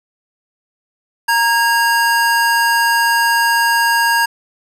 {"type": "tone pair together", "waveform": "square", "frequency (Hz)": [930, 1636], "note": ["A#5", "G#6"], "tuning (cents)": [-4, -26], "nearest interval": "minor seventh", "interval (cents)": 978, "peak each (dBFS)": -15, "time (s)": [1.28, 4.26], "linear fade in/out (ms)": 10, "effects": ["resampled to 32000 Hz", "7-bit"]}